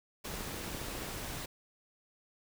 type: noise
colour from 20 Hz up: pink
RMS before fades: -41 dBFS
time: 0.24-1.46 s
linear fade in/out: 10 ms
type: click train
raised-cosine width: 2 ms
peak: -30 dBFS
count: 12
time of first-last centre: 0.34-1.088 s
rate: 14.7 Hz
effects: none